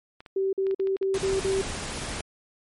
clicks, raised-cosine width 0.3 ms, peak -28 dBFS, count 9, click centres 0.205 / 0.262 / 0.668 / 0.711 / 0.8 / 0.872 / 0.968 / 1.028 / 1.376 s
sine tone bursts, 386.3 Hz, G4, 25 cents flat, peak -22 dBFS, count 6, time 0.36-1.615 s, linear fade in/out 5 ms, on 170 ms, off 47 ms
pink noise, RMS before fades -33 dBFS, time 1.14-2.21 s, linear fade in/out 2 ms
effects MP3 48 kbps

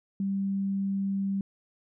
sine tone, 196 Hz, G3, in tune, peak -26 dBFS, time 0.2-1.41 s, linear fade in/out 2 ms, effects none

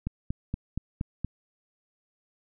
click train, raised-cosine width 5 ms, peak -17 dBFS, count 6, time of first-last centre 0.07-1.246 s, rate 4.25 Hz, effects none

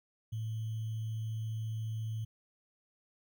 sine tone with sample-and-hold, 110.7 Hz, A2, 11 cents sharp, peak -34 dBFS, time 0.32-2.25 s, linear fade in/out 10 ms, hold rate 3150 Hz, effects none

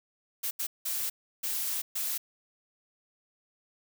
blue noise bursts at uneven times, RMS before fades -32 dBFS, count 5, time 0.43-0.51 / 0.59-0.67 / 0.85-1.1 / 1.43-1.82 / 1.95-2.18 s, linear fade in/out 10 ms, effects none

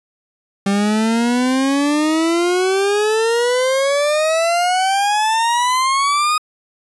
40% pulse exponential sweep, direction up, 196 to 1249 Hz, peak -13 dBFS, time 0.66-6.38 s, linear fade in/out 5 ms, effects resampled to 24000 Hz

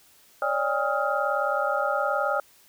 sine tone cluster, 558 / 597 / 808 / 1265 / 1392 Hz, C#5 / D5 / G#5 / D#6 / F6, +11 / +28 / -48 / +28 / -6 cents, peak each -29 dBFS, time 0.42-2.4 s, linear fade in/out 2 ms, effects white hiss -57 dBFS RMS until 2.68 s

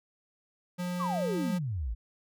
square tone, 178.4 Hz, F3, 37 cents sharp, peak -32 dBFS, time 0.78-1.59 s, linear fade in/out 20 ms
sine exponential sweep, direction down, 1224 to 49.22 Hz, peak -30 dBFS, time 0.99-1.95 s, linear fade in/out 20 ms
effects none

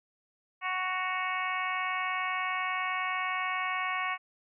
harmonic tone with a mistuned harmonic, 370.3 Hz, F#4, 1 cent sharp, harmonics 2 / 3 / 4 / 5 / 6 / 7 / 8, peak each -38 / -33 / -42 / -37 / -35 / -41 / -45 dBFS, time 0.61-4.18 s, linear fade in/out 50 ms, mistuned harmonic 8, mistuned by -75 cents, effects none

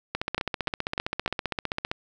two click trains, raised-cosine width 0.3 ms, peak -11 / -11 dBFS, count 4 / 28, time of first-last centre 0.38-1.278 / 0.15-1.915 s, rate 3.34 / 15.3 Hz, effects none

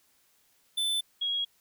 square / sine tone pair in turn, 3520 / 3303 Hz, A7 / G#7, 0 / -10 cents, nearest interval minor second, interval 110 cents, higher first, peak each -27 dBFS, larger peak neither, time 0.77-1.01 / 1.21-1.45 s, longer neither, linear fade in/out 10 ms, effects white hiss -67 dBFS RMS until 1.6 s

